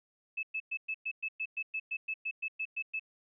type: tone bursts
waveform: sine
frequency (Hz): 2609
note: E7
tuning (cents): -18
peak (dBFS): -32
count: 16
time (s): 0.37-2.996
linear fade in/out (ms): 10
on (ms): 61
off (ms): 110
effects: none